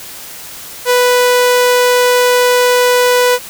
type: tone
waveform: sawtooth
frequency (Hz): 493.9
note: B4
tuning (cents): 0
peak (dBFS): -4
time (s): 0.85-3.39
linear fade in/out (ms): 50
effects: white hiss -30 dBFS RMS until 3.49 s